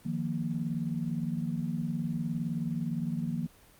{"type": "chord", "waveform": "sine", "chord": "Eb suspended second", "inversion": "none", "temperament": "just", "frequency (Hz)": [155.56, 175.01, 233.3], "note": ["Eb3", "F3", "Bb3"], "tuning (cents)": [0, 4, 2], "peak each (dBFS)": -34, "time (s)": [0.05, 3.47], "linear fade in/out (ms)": 10, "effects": ["pink hiss -58 dBFS RMS until 3.79 s", "Opus 24 kbps"]}